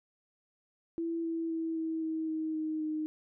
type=tone with pitch steps; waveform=sine; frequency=332.6 / 329.2 / 325.8 / 322.4 / 319.1 / 315.8 / 312.5 / 309.3 Hz; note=E4 / E4 / E4 / E4 / D#4 / D#4 / D#4 / D#4; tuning=+16 / -2 / -20 / -38 / +44 / +26 / +8 / -10 cents; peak=-31 dBFS; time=0.98-3.06 s; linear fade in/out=0 ms; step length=260 ms; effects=none